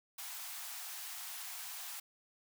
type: high-pass noise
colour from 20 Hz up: white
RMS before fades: -45 dBFS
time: 0.18-2 s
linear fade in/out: 5 ms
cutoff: 670 Hz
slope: 96 dB/octave
effects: none